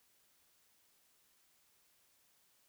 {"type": "silence", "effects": ["white hiss -72 dBFS RMS until 2.68 s"]}